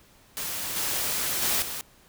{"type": "noise with level steps", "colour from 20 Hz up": "white", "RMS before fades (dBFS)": [-32, -28, -25, -34], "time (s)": [0.37, 1.81], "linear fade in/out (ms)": 0, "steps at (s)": [0.76, 1.42, 1.62], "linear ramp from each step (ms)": 2, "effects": ["pink hiss -57 dBFS RMS until 2.08 s"]}